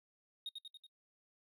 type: tone with echo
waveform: triangle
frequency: 3729 Hz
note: A#7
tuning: in tune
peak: -37 dBFS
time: 0.46-0.49 s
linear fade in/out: 2 ms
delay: 94 ms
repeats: 4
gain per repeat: -4 dB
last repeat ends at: 0.866 s
effects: noise-tail reverb RT60 0.1 s tail -26 dB re dry + tanh soft clip ceiling -33 dBFS